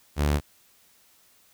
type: tone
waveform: sawtooth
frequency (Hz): 73.42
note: D2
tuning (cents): 0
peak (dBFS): -17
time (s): 0.16-0.41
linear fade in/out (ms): 50
effects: white hiss -60 dBFS RMS until 1.53 s